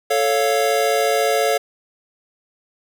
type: chord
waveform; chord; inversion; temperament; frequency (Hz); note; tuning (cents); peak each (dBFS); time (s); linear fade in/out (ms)
square; A augmented; none; equal; 440 / 554.4 / 698.5; A4 / C#5 / E#5; 0 / 0 / 0; -21; 0.1-1.58; 10
effects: none